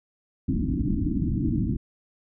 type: low-pass noise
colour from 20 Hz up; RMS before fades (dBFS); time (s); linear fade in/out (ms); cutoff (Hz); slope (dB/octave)
white; -25; 0.48-1.77; 10; 320; 96
effects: none